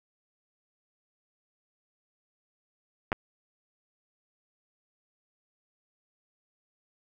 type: clicks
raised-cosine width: 0.5 ms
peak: -13 dBFS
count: 2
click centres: 3.119 / 3.128 s
effects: none